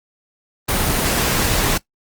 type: noise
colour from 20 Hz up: pink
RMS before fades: -18 dBFS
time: 0.68-1.78 s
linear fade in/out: 10 ms
effects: noise-tail reverb RT60 0.1 s tail -19 dB re dry + Opus 24 kbps